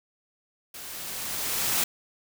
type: noise with level ramp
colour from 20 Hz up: white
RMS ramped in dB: -41 to -24 dBFS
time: 0.74-1.84 s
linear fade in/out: 5 ms
effects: none